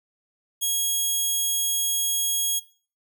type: tone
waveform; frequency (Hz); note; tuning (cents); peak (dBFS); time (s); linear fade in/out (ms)
10% pulse; 3300; G#7; -12; -14; 0.61-2.6; 20
effects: noise-tail reverb RT60 0.4 s tail -18 dB re dry